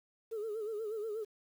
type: tone with vibrato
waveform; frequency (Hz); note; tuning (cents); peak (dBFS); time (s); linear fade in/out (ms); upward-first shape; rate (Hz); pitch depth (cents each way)
sine; 432.5; A4; -30; -34; 0.31-1.25; 20; sine; 8.3; 89
effects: tanh soft clip ceiling -33 dBFS + 10-bit